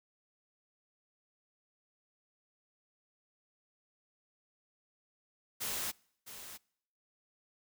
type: noise with echo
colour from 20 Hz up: white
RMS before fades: -37 dBFS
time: 5.6-5.92 s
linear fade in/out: 20 ms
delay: 660 ms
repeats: 1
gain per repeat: -11 dB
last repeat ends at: 6.58 s
effects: noise-tail reverb RT60 0.7 s tail -26 dB re dry